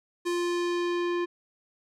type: tone with low-pass filter sweep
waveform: square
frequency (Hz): 349.2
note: F4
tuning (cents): 0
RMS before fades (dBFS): -28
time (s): 0.25-1.26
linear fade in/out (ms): 20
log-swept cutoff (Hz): 10000 to 2500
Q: 0.84
effects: none